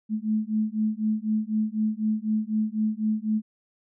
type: beating tone pair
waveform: sine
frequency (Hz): 214.1 / 218.1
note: A3 / A3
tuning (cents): -47 / -15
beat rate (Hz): 4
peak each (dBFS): -26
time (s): 0.09-3.42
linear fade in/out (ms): 50
effects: none